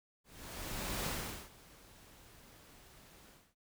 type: noise with ADSR envelope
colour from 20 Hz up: pink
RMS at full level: -37 dBFS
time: 0.24-3.55 s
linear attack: 820 ms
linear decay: 430 ms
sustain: -22 dB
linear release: 270 ms
effects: none